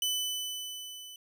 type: tone with level ramp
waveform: sawtooth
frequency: 3000 Hz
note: F#7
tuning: 23 cents sharp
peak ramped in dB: -24 to -42 dBFS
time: 0.02-1.16 s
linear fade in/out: 2 ms
effects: none